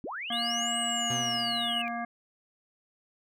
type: linear two-way sweep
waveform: sine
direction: up then down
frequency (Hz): 190.2 to 8372 to 2311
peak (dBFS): -34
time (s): 0.04-1.88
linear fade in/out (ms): 0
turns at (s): 0.78
type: harmonic tone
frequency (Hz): 235.1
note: A#3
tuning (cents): +15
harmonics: 1 / 3 / 5 / 7 / 9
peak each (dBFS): -37 / -34 / -40 / -40 / -43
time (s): 0.3-2.05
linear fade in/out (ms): 5
type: tone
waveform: triangle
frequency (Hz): 2900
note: F#7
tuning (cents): -35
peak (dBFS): -29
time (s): 0.32-1.82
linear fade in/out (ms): 5
type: tone with exponential decay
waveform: sawtooth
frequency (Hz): 124.7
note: B2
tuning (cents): +17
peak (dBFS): -29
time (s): 1.1-2.02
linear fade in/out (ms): 5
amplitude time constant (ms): 200
effects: none